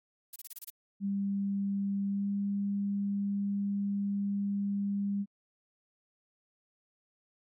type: noise bursts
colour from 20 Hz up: violet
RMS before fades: -41 dBFS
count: 7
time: 0.33-0.702 s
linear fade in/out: 5 ms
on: 30 ms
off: 27 ms
type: tone with pitch glide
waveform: sine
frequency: 198.6 to 200.6 Hz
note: G3 to G3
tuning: +23 to +40 cents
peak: -29 dBFS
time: 1-5.26 s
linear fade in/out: 50 ms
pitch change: +17 cents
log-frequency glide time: 2.08-2.28 s
effects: AAC 48 kbps